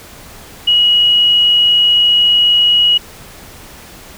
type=tone; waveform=sine; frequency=2906 Hz; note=F#7; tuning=32 cents flat; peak=-7 dBFS; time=0.67-2.98 s; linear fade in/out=10 ms; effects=pink hiss -36 dBFS RMS until 4.17 s